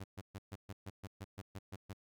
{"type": "tone bursts", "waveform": "sawtooth", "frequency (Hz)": 98, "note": "G2", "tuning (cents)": 0, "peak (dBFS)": -39, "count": 12, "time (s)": [0, 1.934], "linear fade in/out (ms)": 10, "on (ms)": 42, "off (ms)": 130, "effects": []}